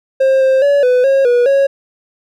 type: tone with pitch steps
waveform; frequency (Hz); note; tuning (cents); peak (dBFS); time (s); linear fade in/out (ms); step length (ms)
triangle; 532 / 528 / 569 / 499.7 / 543 / 484.9 / 551; C5 / C5 / C#5 / B4 / C#5 / B4 / C#5; +29 / +16 / +45 / +20 / -36 / -32 / -11; -6; 0.2-1.67; 10; 210
effects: none